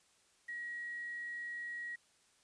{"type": "tone with quantisation", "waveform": "sine", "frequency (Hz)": 1905, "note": "A#6", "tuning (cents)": 37, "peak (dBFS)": -40, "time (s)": [0.48, 1.96], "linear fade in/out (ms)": 10, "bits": 10, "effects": ["white hiss -70 dBFS RMS until 2.43 s", "resampled to 22050 Hz"]}